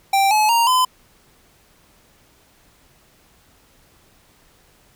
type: tone with pitch steps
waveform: square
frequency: 784 / 855 / 932.3 / 1016.7 Hz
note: G5 / A5 / A#5 / B5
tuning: 0 / -50 / 0 / +50 cents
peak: -14 dBFS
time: 0.13-0.85 s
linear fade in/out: 5 ms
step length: 180 ms
effects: pink hiss -55 dBFS RMS until 4.95 s